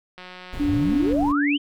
click train, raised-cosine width 0.3 ms, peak -24 dBFS, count 173, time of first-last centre 0.18-1.125 s, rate 182 Hz
brown noise, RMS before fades -32 dBFS, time 0.52-1.33 s, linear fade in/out 20 ms
sine tone with pitch glide, 290 to 288.3 Hz, D4 to D4, -22 to -32 cents, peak -19 dBFS, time 0.59-1.58 s, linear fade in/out 20 ms, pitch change -10 cents, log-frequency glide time 0.72-1.41 s
sine exponential sweep, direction up, 80.4 to 3191 Hz, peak -23 dBFS, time 0.67-1.58 s, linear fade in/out 20 ms
effects none

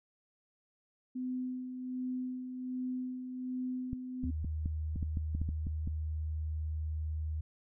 sine tone with tremolo, 253.9 Hz, B3, 48 cents sharp, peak -33 dBFS, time 1.15-4.31 s, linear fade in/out 10 ms, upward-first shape sine, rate 1.3 Hz, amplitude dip 50%
clicks, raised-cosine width 5 ms, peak -25 dBFS, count 12, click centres 3.931 / 4.239 / 4.446 / 4.659 / 4.96 / 5.028 / 5.172 / 5.35 / 5.416 / 5.49 / 5.669 / 5.875 s
sine tone, 77.78 Hz, D#2, in tune, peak -33 dBFS, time 4.23-7.41 s, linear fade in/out 5 ms
effects none

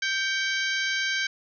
harmonic tone with a mistuned harmonic, 784 Hz, G5, in tune, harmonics 2 / 3 / 4 / 5 / 6 / 7 / 8, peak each -27 / -31 / -33 / -35 / -37 / -38 / -39 dBFS, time 0.02-1.27 s, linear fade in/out 5 ms, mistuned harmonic 3, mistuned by -64 cents, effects none

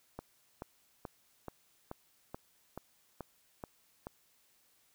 click train, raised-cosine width 1 ms, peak -27 dBFS, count 10, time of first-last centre 0.19-4.069 s, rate 2.32 Hz, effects white hiss -70 dBFS RMS until 4.94 s

